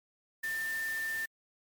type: tone in noise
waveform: sine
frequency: 1791 Hz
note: A6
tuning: 30 cents sharp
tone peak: -32 dBFS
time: 0.43-1.26 s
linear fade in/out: 10 ms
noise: white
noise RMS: -45 dBFS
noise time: 0.43-1.26 s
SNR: +10 dB
effects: MP3 96 kbps